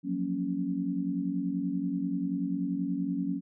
sine chord, Gb major seventh, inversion third, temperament equal, 174.61 / 185 / 233.1 / 277.2 Hz, F3 / Gb3 / Bb3 / Db4, 0 / 0 / 0 / 0 cents, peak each -37 / -33 / -37 / -31 dBFS, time 0.03-3.41 s, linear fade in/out 50 ms, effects none

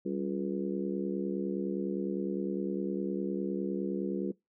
harmonic tone with a mistuned harmonic, 69.8 Hz, C#2, 13 cents sharp, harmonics 3 / 4 / 5 / 6 / 7, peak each -35 / -38 / -35 / -40 / -42 dBFS, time 0.05-4.32 s, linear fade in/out 10 ms, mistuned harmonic 3, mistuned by -130 cents, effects noise-tail reverb RT60 0.2 s tail -22 dB re dry

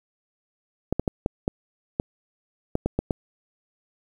clicks, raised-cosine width 2 ms, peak -9 dBFS, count 10, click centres 0.926 / 0.996 / 1.078 / 1.261 / 1.479 / 1.999 / 2.754 / 2.86 / 2.99 / 3.108 s, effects 8-bit

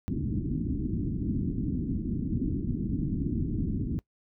white low-pass noise, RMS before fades -30 dBFS, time 0.08-3.99 s, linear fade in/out 0 ms, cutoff 310 Hz, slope 48 dB/octave, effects noise-tail reverb RT60 0.1 s tail -21 dB re dry

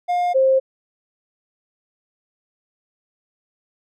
triangle / sine tone pair in turn, 710 / 529.4 Hz, F5 / C5, +28 / +20 cents, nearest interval perfect fourth, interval 508 cents, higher first, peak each -15 / -12 dBFS, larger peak second, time 0.08-0.34 / 0.34-0.6 s, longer neither, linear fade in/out 20 ms, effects none

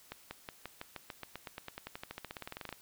accelerating click train, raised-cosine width 0.3 ms, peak -25 dBFS, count 29, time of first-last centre 0.12-2.727 s, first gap 190 ms, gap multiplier 0.94, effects white hiss -60 dBFS RMS until 2.81 s

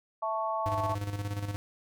sine chord, A major, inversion second, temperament equal, 659.3 / 880 / 1108.7 Hz, E5 / A5 / C#6, 0 / 0 / 0 cents, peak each -33 dBFS, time 0.22-0.95 s, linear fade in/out 10 ms
square tone with tremolo, 101.7 Hz, G#2, 36 cents flat, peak -31 dBFS, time 0.66-1.56 s, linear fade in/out 0 ms, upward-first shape square, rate 17 Hz, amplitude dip 55%
effects none

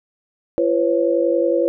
sine tone cluster, 340.7 / 498.1 / 549 Hz, F4 / B4 / C#5, -43 / +15 / -17 cents, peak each -19 dBFS, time 0.58-1.68 s, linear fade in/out 0 ms, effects none

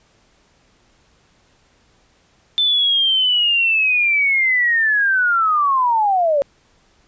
sine linear sweep, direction down, 3545 to 544 Hz, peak -13 dBFS, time 2.58-6.42 s, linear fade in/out 0 ms, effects pink hiss -57 dBFS RMS until 7.07 s + resampled to 16000 Hz

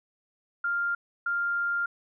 sine tone bursts at uneven times, 1398 Hz, F6, 1 cent sharp, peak -25 dBFS, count 2, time 0.64-0.95 / 1.26-1.86 s, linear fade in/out 5 ms, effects none

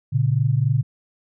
sine tone pair together, 116.54 / 140.2 Hz, A#2 / C#3, 0 / +20 cents, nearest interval minor third, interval 320 cents, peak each -19 dBFS, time 0.12-0.83 s, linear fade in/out 20 ms, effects none

